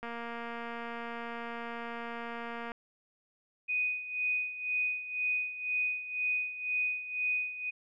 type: click train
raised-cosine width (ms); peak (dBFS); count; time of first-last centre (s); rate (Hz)
0.5; -26; 630; 0.03-2.718; 234
type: tone with tremolo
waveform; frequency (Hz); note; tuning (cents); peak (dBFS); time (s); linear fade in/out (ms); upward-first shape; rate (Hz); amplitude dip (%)
sine; 2489; D#7; 0; -27; 3.68-7.71; 20; sine; 2; 75
effects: none